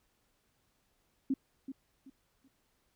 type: tone with echo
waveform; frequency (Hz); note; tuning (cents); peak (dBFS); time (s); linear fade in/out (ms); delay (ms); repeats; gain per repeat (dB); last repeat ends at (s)
sine; 268.1; C4; +42; -27; 1.3-1.34; 5; 380; 3; -11; 2.48
effects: pink hiss -75 dBFS RMS until 2.95 s